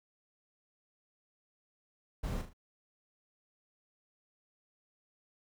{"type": "noise with echo", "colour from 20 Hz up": "brown", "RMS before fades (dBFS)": -35, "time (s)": [2.23, 2.42], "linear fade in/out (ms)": 10, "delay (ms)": 38, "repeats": 3, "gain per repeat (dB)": -7, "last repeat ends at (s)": 2.534, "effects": []}